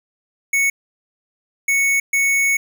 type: tone bursts at uneven times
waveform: square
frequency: 2215 Hz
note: C#7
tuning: 2 cents flat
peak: -15 dBFS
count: 3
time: 0.53-0.7 / 1.68-2 / 2.13-2.57 s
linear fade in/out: 5 ms
effects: none